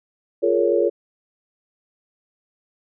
sine chord, Bb minor seventh, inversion second, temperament just, 349.6 / 419.5 / 466.2 / 559.4 Hz, F4 / Ab4 / Bb4 / Db5, +2 / +17 / 0 / +16 cents, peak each -21 dBFS, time 0.42-0.9 s, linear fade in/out 20 ms, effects none

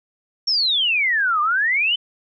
sine exponential two-way sweep, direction down then up, 5588 to 1174.7 to 3095 Hz, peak -16 dBFS, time 0.47-1.96 s, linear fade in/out 10 ms, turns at 1.41 s, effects none

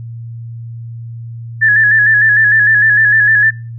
sine tone with vibrato, 1724 Hz, A6, 36 cents flat, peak -6 dBFS, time 1.61-3.51 s, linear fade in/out 20 ms, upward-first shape square, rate 6.6 Hz, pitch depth 47 cents each way, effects noise-tail reverb RT60 0.4 s tail -24 dB re dry + added 116 Hz sine -24 dBFS peak until 3.78 s

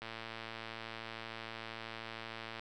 click train, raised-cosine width 0.3 ms, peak -27 dBFS, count 292, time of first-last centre 0.02-2.595 s, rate 113 Hz, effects none

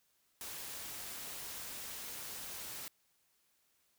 white noise, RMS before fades -45 dBFS, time 0.41-2.88 s, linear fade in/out 0 ms, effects white hiss -75 dBFS RMS until 3.98 s

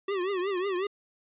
square tone with vibrato, 378.7 Hz, F#4, 40 cents sharp, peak -28 dBFS, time 0.08-0.87 s, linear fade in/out 5 ms, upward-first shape triangle, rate 5.5 Hz, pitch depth 150 cents each way, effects resampled to 8000 Hz

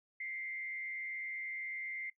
sine tone with frequency modulation, 2093 Hz, C7, in tune, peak -39 dBFS, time 0.2-2.1 s, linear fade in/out 5 ms, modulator 108 Hz, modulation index 0.61, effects noise-tail reverb RT60 0.1 s tail -18 dB re dry

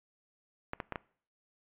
clicks, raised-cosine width 0.5 ms, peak -20 dBFS, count 4, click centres 0.734 / 0.802 / 0.923 / 0.958 s, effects noise-tail reverb RT60 0.5 s tail -22 dB re dry + resampled to 8000 Hz

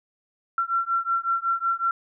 sine beating tone pair, 1357 / 1362.4 Hz, E6 / F6, +50 / -43 cents, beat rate 5.4 Hz, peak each -25 dBFS, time 0.58-1.91 s, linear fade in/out 2 ms, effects none

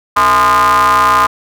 square ring-modulated tone, 96.7 Hz, G2, 23 cents flat, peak -5 dBFS, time 0.16-1.27 s, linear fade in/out 10 ms, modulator 1130 Hz, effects none

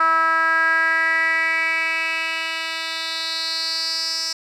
10% pulse tone with band-pass filter sweep, 325.3 Hz, E4, 23 cents flat, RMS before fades -21 dBFS, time 0-4.33 s, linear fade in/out 5 ms, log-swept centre 1300 to 5500 Hz, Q 4.9, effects none

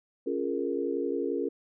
sine chord, Bb minor seventh, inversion first, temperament equal, 277.2 / 349.2 / 415.3 / 466.2 Hz, Db4 / F4 / Ab4 / Bb4, 0 / 0 / 0 / 0 cents, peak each -33 dBFS, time 0.26-1.49 s, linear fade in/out 10 ms, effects none

